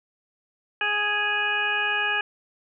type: harmonic tone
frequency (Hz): 415.3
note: G#4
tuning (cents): 0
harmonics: 1 / 2 / 3 / 4 / 6 / 7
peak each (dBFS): -37 / -31 / -34 / -25 / -27 / -31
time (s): 0.81-2.21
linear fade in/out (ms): 2
effects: none